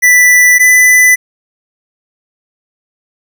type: tone pair in turn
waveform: square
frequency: 1978 / 1997.5 Hz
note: B6 / B6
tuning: +2 / +19 cents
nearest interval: unison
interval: 17 cents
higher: second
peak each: -4 dBFS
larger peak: neither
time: 0.02-0.59 / 0.59-1.16 s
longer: neither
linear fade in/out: 20 ms
effects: none